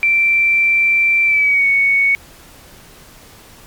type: tone with pitch glide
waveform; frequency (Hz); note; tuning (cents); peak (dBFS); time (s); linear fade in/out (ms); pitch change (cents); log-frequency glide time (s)
sine; 2346 to 2223; D7 to C#7; -2 to +4; -10; 0.03-2.15; 0; -94; 1.25-1.66
effects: pink hiss -42 dBFS RMS until 3.66 s + MP3 96 kbps